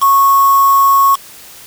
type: tone with quantisation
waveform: sine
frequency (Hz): 1100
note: C#6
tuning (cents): -14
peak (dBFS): -6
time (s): 0.01-1.16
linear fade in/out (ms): 20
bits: 3
effects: white hiss -36 dBFS RMS until 1.66 s